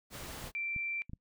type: noise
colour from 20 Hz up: pink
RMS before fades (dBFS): -44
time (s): 0.1-0.52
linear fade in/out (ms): 50
type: tone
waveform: sine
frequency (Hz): 2349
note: D7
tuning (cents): 0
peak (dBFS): -34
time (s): 0.55-1.02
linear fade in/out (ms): 0
type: clicks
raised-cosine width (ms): 5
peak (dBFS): -32 / -34 / -30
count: 3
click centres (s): 0.763 / 1.096 / 1.134
effects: noise-tail reverb RT60 0.1 s tail -24 dB re dry